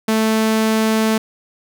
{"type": "tone", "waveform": "sawtooth", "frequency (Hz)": 220, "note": "A3", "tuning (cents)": 0, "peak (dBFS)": -10, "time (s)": [0.08, 1.18], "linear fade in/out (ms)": 5, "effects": []}